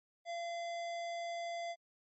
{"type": "tone with hard clipping", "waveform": "sine", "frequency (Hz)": 684, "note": "F5", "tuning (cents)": -36, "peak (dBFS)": -40, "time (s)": [0.25, 1.76], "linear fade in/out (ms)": 50, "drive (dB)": 17, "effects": ["MP3 32 kbps"]}